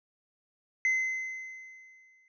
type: tone with exponential decay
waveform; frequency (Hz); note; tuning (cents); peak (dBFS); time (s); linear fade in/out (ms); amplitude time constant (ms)
triangle; 2054; C7; -33; -21; 0.85-2.28; 1; 310
effects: resampled to 16000 Hz